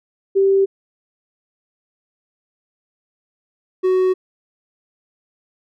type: tone pair in turn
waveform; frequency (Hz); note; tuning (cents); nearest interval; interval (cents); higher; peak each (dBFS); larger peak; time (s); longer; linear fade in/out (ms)
sine / triangle; 390 / 371.9; G4 / F#4; -9 / +9; minor second; 82; first; -11; neither; 0.35-0.66 / 3.83-4.14; neither; 20
effects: none